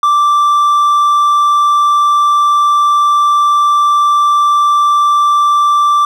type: tone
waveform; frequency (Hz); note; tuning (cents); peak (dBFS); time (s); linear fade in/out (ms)
triangle; 1173; D6; -2; -5; 0.03-6.05; 2
effects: none